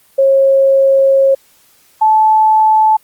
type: tone pair in turn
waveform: sine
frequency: 542 / 869.7 Hz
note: C#5 / A5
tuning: -39 / -20 cents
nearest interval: minor sixth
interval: 819 cents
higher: second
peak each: -6 dBFS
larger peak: neither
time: 0.18-1.35 / 2.01-2.97 s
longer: first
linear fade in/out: 10 ms
effects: white hiss -50 dBFS RMS until 3.03 s + Opus 32 kbps